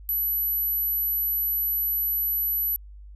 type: tone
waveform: sine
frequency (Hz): 11840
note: F#9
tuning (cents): 0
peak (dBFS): -21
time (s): 0.09-2.76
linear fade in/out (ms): 0
effects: tanh soft clip ceiling -20 dBFS + added 50 Hz sine -41 dBFS peak until 3.15 s